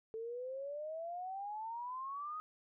sine exponential sweep, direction up, 440 to 1263 Hz, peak -40 dBFS, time 0.14-2.4 s, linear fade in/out 0 ms, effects none

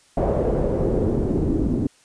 pink noise with low-pass filter sweep, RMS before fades -21 dBFS, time 0.17-1.87 s, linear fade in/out 5 ms, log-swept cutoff 610 to 280 Hz, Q 2.6, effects white hiss -56 dBFS RMS until 2.04 s + resampled to 22050 Hz

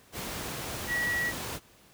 sine tone in noise, 1927 Hz, B6, 43 cents flat, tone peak -27 dBFS, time 0.87-1.33 s, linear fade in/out 50 ms, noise pink, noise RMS -36 dBFS, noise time 0.12-1.6 s, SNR +6 dB, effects pink hiss -58 dBFS RMS until 1.93 s + high-pass 60 Hz 12 dB/octave

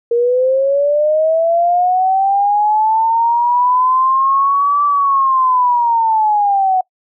sine linear two-way sweep, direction up then down, 466.2 to 1163 to 737 Hz, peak -10 dBFS, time 0.11-6.81 s, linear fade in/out 5 ms, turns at 4.84 s, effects noise-tail reverb RT60 0.1 s tail -24 dB re dry

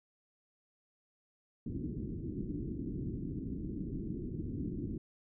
white low-pass noise, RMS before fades -39 dBFS, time 1.66-4.98 s, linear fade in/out 5 ms, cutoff 340 Hz, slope 48 dB/octave, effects none

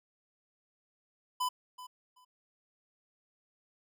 square tone with echo, 1002 Hz, B5, 25 cents sharp, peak -30 dBFS, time 1.4-1.49 s, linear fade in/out 10 ms, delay 380 ms, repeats 2, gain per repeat -15 dB, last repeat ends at 2.25 s, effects none

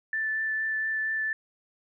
sine tone with vibrato, 1760 Hz, A6, in tune, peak -26 dBFS, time 0.13-1.33 s, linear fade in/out 2 ms, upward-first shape triangle, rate 4.3 Hz, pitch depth 11 cents each way, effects none

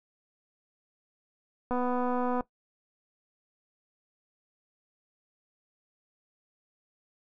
click train, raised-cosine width 1 ms, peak -18 dBFS, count 174, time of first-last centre 1.71-2.408 s, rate 248 Hz, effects noise-tail reverb RT60 0.1 s tail -18 dB re dry

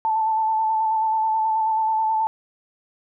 sine tone with vibrato, 880 Hz, A5, in tune, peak -18 dBFS, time 0.05-2.27 s, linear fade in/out 0 ms, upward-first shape square, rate 9.3 Hz, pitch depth 18 cents each way, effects none

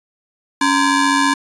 25% pulse ring-modulated tone, 653 Hz, E5, 17 cents flat, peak -6 dBFS, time 0.61-1.34 s, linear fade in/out 5 ms, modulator 374 Hz, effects resampled to 22050 Hz

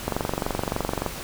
click train, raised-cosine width 1 ms, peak -10 dBFS, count 24, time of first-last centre 0.08-1.063 s, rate 23.4 Hz, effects pink hiss -35 dBFS RMS until 1.23 s

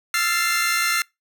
sawtooth chord, F major seventh, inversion third, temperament equal with one note detuned, 1318.5 / 1378.5 / 1760 / 2093 Hz, E6 / F6 / A6 / C7, 0 / -23 / 0 / 0 cents, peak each -24 / -20 / -24 / -19 dBFS, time 0.14-1.02 s, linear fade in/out 2 ms, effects noise-tail reverb RT60 0.2 s tail -25 dB re dry

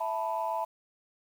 sine chord, E suspended fourth, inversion none, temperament equal, 659.3 / 880 / 987.8 Hz, E5 / A5 / B5, 0 / 0 / 0 cents, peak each -33 / -32 / -33 dBFS, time 0-0.65 s, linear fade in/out 10 ms, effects tanh soft clip ceiling -21 dBFS + 9-bit

